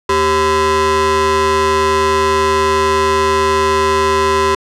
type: ring-modulated tone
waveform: 40% pulse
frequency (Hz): 311.3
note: D#4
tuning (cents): +1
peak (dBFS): -7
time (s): 0.09-4.55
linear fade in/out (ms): 5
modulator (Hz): 703
effects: low-pass 8000 Hz 12 dB/octave